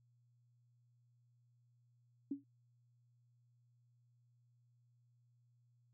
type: tone with exponential decay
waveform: sine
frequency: 279.8 Hz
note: C#4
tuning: 16 cents sharp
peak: -34 dBFS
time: 2.31-2.44 s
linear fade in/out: 5 ms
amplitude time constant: 28 ms
effects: added 120 Hz sine -70 dBFS peak until 5.93 s